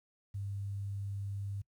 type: tone with quantisation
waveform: sine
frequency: 99.7 Hz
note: G2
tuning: 30 cents sharp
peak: -36 dBFS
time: 0.34-1.62 s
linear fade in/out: 10 ms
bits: 11
effects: noise-tail reverb RT60 0.1 s tail -23 dB re dry